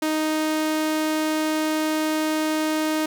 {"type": "tone", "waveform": "sawtooth", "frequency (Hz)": 311.1, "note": "D#4", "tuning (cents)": 0, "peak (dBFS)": -17, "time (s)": [0.02, 3.06], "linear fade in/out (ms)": 5, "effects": []}